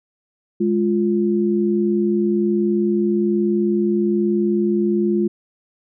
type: tone pair together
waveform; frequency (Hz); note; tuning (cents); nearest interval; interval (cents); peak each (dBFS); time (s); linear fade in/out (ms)
sine; 207.7 / 348.9; G#3 / F4; 0 / -2; major sixth; 898; -18; 0.6-5.28; 10
effects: none